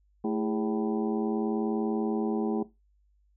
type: harmonic tone with a mistuned harmonic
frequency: 110 Hz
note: A2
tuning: in tune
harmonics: 2 / 3 / 4 / 5 / 6 / 7 / 8 / 9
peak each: -29 / -32 / -33 / -45 / -47 / -38 / -48 / -47 dBFS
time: 0.24-2.63 s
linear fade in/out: 5 ms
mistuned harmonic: 4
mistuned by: -120 cents
effects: noise-tail reverb RT60 0.2 s tail -17 dB re dry + added 50 Hz sine -63 dBFS peak until 3.36 s